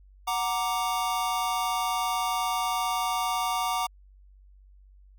square chord, Gb augmented, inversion none, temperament equal, 740 / 932.3 / 1174.7 Hz, Gb5 / Bb5 / D6, 0 / 0 / 0 cents, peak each -31 dBFS, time 0.27-3.87 s, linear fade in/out 10 ms, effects added 48 Hz sine -51 dBFS peak until 5.18 s

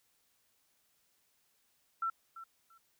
sine tone with echo, 1344 Hz, E6, 33 cents sharp, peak -31 dBFS, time 2.02-2.1 s, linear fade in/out 5 ms, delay 340 ms, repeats 2, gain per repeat -14 dB, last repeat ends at 2.78 s, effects white hiss -74 dBFS RMS until 2.99 s

